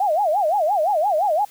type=tone with vibrato; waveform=sine; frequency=713 Hz; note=F5; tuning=36 cents sharp; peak=-16 dBFS; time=0-1.45 s; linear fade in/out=5 ms; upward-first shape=sine; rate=5.8 Hz; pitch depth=290 cents each way; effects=white hiss -49 dBFS RMS until 1.5 s